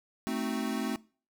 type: chord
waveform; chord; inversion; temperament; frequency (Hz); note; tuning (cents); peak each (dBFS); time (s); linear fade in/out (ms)
square; A diminished seventh; none; equal; 220 / 261.6 / 311.1 / 370; A3 / C4 / Eb4 / Gb4; 0 / 0 / 0 / 0; -35 / -35 / -40 / -40; 0.27-0.96; 0
effects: noise-tail reverb RT60 0.4 s tail -22 dB re dry